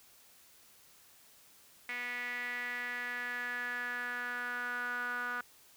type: tone with band-pass filter sweep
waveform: sawtooth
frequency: 244.5 Hz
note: B3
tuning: 17 cents flat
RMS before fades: -38 dBFS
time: 1.89-5.41 s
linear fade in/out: 2 ms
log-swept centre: 2100 to 1400 Hz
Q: 7.1
effects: white hiss -61 dBFS RMS until 5.76 s